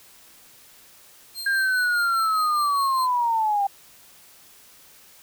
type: tone with tremolo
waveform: sawtooth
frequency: 4186 Hz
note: C8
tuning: in tune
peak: -27 dBFS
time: 1.34-3.08 s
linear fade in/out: 50 ms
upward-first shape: sine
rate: 4.9 Hz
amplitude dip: 55%
type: linear sweep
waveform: sine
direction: down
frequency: 1618 to 784 Hz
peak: -19 dBFS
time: 1.46-3.67 s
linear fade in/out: 5 ms
effects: white hiss -51 dBFS RMS until 5.22 s